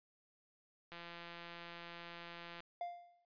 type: click train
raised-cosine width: 0.3 ms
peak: -34 dBFS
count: 289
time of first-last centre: 0.92-2.604 s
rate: 171 Hz
type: tone with exponential decay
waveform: triangle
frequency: 698.5 Hz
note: F5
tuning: in tune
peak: -35 dBFS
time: 2.81-3.25 s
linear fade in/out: 2 ms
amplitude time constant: 95 ms
effects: resampled to 11025 Hz